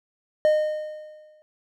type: tone with exponential decay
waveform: triangle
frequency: 613 Hz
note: D#5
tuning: 26 cents flat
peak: -12 dBFS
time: 0.45-1.42 s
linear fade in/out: 0 ms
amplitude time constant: 210 ms
effects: none

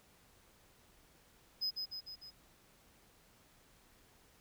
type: tone with echo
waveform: triangle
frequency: 5050 Hz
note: D#8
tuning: 25 cents sharp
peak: -32 dBFS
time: 1.61-1.71 s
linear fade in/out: 20 ms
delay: 150 ms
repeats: 4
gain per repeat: -4 dB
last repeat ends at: 2.31 s
effects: pink hiss -66 dBFS RMS until 4.4 s

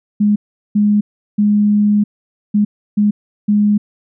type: tone bursts at uneven times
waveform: sine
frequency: 207.7 Hz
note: G#3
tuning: in tune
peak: -9 dBFS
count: 6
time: 0.2-0.36 / 0.75-1.01 / 1.38-2.04 / 2.54-2.65 / 2.97-3.11 / 3.48-3.78 s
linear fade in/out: 10 ms
effects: none

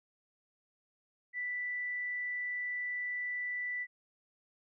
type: tone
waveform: sine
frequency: 1975.5 Hz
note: B6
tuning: in tune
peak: -34 dBFS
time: 1.33-3.87 s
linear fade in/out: 50 ms
effects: none

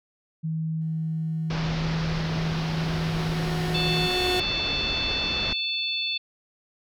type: tone with pitch glide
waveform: sine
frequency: 159.9 to 161.48 Hz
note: D#3 to E3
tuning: +48 to -35 cents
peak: -25 dBFS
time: 0.43-4.08 s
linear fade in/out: 20 ms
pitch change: +17 cents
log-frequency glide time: 1.07-3.42 s
type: tone with exponential growth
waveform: 30% pulse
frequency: 363.9 Hz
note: F#4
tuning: 29 cents flat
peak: -21 dBFS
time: 0.81-4.4 s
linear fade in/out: 2 ms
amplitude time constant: 780 ms
type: low-pass noise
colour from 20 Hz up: pink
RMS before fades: -32 dBFS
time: 1.5-5.53 s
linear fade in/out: 2 ms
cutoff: 5400 Hz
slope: 48 dB/octave
type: harmonic tone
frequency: 879 Hz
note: A5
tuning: 2 cents flat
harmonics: 3 / 4 / 5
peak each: -30 / -28 / -31 dBFS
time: 3.74-6.18 s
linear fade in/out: 10 ms
effects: none

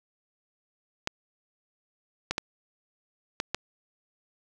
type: clicks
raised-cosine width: 0.2 ms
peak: -10 dBFS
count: 5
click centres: 1.074 / 2.31 / 2.381 / 3.401 / 3.546 s
effects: none

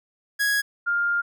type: tone pair in turn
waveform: 45% pulse / sine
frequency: 1661.2 / 1403.8 Hz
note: G#6 / F6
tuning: 0 / +9 cents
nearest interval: minor third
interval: 291 cents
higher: first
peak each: -20 dBFS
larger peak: neither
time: 0.39-0.62 / 0.86-1.22 s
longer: second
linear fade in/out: 20 ms
effects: none

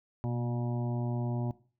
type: harmonic tone with a mistuned harmonic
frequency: 120 Hz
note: B2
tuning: 49 cents flat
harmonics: 1 / 2 / 3 / 5 / 6 / 7 / 8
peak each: -31 / -37 / -41 / -45 / -47 / -48 / -49 dBFS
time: 0.24-1.51 s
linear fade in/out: 0 ms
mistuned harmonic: 1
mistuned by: +35 cents
effects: noise-tail reverb RT60 0.4 s tail -18 dB re dry

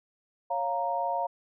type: chord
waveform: sine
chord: Bb minor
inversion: first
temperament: equal with one note detuned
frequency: 554.4 / 700.5 / 932.3 Hz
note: Db5 / F5 / Bb5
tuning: 0 / +5 / 0 cents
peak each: -34 / -30 / -30 dBFS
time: 0.5-1.27 s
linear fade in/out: 10 ms
effects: none

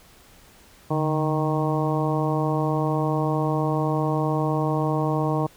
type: harmonic tone with a mistuned harmonic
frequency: 155.56 Hz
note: D#3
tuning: in tune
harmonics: 1 / 2 / 3 / 4 / 5 / 6 / 7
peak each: -24 / -27 / -29 / -30 / -31 / -32 / -32 dBFS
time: 0.9-5.47 s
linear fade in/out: 10 ms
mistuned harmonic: 1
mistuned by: -88 cents
effects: pink hiss -52 dBFS RMS until 5.56 s

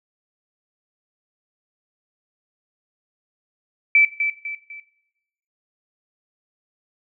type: tone with echo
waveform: sine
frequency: 2319 Hz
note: D7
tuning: 22 cents flat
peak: -10 dBFS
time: 3.95-4.05 s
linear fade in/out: 2 ms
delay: 250 ms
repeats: 3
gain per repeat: -8 dB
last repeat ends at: 4.8 s
effects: noise-tail reverb RT60 0.9 s tail -20 dB re dry

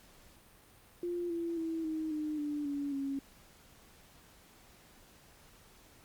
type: tone with pitch steps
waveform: sine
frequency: 349.2 / 337.5 / 326.2 / 315.3 / 304.7 / 294.5 / 284.6 / 275.1 Hz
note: F4 / E4 / E4 / D#4 / D#4 / D4 / C#4 / C#4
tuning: 0 / +41 / -18 / +23 / -36 / +5 / +46 / -13 cents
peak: -33 dBFS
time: 1.03-3.19 s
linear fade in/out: 2 ms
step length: 270 ms
effects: pink hiss -60 dBFS RMS until 6.04 s + Opus 48 kbps

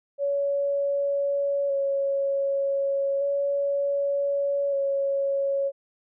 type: tone with vibrato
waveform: sine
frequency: 558 Hz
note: C#5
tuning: 11 cents sharp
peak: -22 dBFS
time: 0.18-5.72 s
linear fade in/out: 50 ms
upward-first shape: square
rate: 0.33 Hz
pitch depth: 15 cents each way
effects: none

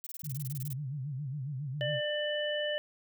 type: noise bursts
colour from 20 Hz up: violet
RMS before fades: -42 dBFS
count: 14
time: 0.04-0.729 s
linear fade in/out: 0 ms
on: 26 ms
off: 25 ms
type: tone with vibrato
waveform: sine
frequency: 138.59 Hz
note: C#3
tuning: in tune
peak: -34 dBFS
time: 0.23-2.01 s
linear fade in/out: 50 ms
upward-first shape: sine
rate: 7.3 Hz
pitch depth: 160 cents each way
type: harmonic tone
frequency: 596 Hz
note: D5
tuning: 25 cents sharp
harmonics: 1 / 3 / 5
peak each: -32 / -37 / -36 dBFS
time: 1.81-2.78 s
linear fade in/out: 0 ms
effects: none

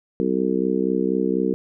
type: harmonic tone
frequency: 64.1 Hz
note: C2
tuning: 35 cents flat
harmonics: 3 / 4 / 5 / 6 / 7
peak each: -25 / -25 / -25 / -25 / -25 dBFS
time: 0.2-1.54 s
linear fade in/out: 0 ms
effects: none

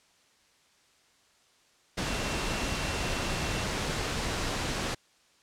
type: tone in noise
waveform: sine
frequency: 2718 Hz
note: F7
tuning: 48 cents flat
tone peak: -42 dBFS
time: 2.06-3.64 s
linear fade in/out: 10 ms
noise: pink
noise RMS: -31 dBFS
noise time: 1.97-4.95 s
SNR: -14 dB
effects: white hiss -64 dBFS RMS until 5.42 s + low-pass 7000 Hz 12 dB/octave

